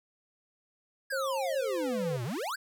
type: exponential two-way sweep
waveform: square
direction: down then up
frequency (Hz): 1688 to 113.6 to 1688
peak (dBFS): -33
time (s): 1.1-2.56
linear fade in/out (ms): 10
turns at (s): 2.24
type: tone with pitch glide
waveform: sine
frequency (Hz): 537 to 503.9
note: C5 to B4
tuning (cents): +45 to +35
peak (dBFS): -31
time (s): 1.12-2.17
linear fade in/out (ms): 10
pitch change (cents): -110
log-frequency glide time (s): 1.61-1.86
effects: none